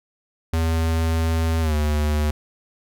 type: tone with pitch glide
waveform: square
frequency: 81.5 to 75.17 Hz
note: E2 to D2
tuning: -19 to +41 cents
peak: -19 dBFS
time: 0.53-2.31 s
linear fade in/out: 5 ms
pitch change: -140 cents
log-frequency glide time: 1.61-1.75 s
effects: none